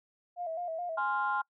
sine tone with vibrato, 677 Hz, E5, 46 cents sharp, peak -33 dBFS, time 0.36-1 s, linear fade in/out 50 ms, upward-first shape square, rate 4.7 Hz, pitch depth 74 cents each way
sine chord, F minor, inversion first, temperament equal, 830.6 / 1046.5 / 1396.9 Hz, Ab5 / C6 / F6, 0 / 0 / 0 cents, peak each -32 dBFS, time 0.97-1.42 s, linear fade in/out 10 ms
effects noise-tail reverb RT60 0.1 s tail -26 dB re dry + tanh soft clip ceiling -20 dBFS

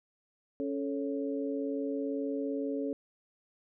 sine tone cluster, 277.7 / 437.2 / 555 Hz, C#4 / A4 / C#5, +3 / -11 / +2 cents, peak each -33 / -36 / -39 dBFS, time 0.6-2.93 s, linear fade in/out 0 ms, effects none

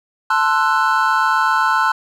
triangle chord, F# half-diminished seventh, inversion first, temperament equal with one note detuned, 880 / 1046.5 / 1332.3 / 1480 Hz, A5 / C6 / E6 / F#6, 0 / 0 / +18 / 0 cents, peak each -17 dBFS, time 0.3-1.92 s, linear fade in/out 5 ms, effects none

